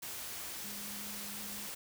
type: tone in noise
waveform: sine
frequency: 205.5 Hz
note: G#3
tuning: 18 cents flat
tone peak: -50 dBFS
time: 0.64-1.67 s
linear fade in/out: 10 ms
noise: white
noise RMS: -43 dBFS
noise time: 0.02-1.75 s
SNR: -10 dB
effects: none